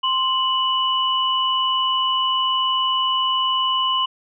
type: tone pair together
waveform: sine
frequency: 1046.5 / 2960 Hz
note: C6 / F#7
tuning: 0 / 0 cents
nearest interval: octave + tritone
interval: 1800 cents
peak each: -20 dBFS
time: 0.03-4.06 s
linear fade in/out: 10 ms
effects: none